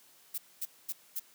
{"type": "noise bursts", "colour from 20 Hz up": "violet", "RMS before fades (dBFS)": -35, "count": 4, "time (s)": [0.34, 1.198], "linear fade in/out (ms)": 10, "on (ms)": 42, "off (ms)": 230, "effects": ["white hiss -61 dBFS RMS until 1.34 s", "high-pass 150 Hz 12 dB/octave"]}